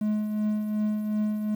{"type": "tone with tremolo", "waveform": "triangle", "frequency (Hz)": 212.2, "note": "G#3", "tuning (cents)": 38, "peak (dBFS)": -20, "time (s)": [0.01, 1.55], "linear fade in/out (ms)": 5, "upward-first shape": "triangle", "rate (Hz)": 2.7, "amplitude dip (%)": 50, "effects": ["9-bit"]}